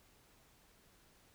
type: silence
effects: pink hiss -67 dBFS RMS until 1.34 s